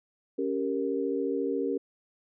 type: chord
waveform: sine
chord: G diminished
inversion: second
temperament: equal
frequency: 277.2 / 392 / 466.2 Hz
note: Db4 / G4 / Bb4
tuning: 0 / 0 / 0 cents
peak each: -31 dBFS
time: 0.38-1.78 s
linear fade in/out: 10 ms
effects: none